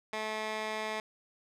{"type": "tone with band-pass filter", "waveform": "15% pulse", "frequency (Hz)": 216.6, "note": "A3", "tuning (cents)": -27, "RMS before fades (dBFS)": -36, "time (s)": [0.13, 1], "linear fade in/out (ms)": 2, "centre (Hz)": 1900, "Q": 0.67, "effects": []}